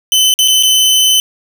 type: tone with dropouts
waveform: sawtooth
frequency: 3041 Hz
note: F#7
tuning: 47 cents sharp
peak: -4 dBFS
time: 0.12-1.2 s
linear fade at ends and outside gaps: 1 ms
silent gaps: 0.34-0.389 / 0.478-0.482 / 0.627-0.633 s
effects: none